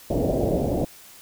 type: low-pass noise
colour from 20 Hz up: white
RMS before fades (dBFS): -23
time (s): 0.1-0.85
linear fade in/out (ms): 5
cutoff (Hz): 660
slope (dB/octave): 48
effects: white hiss -47 dBFS RMS until 1.21 s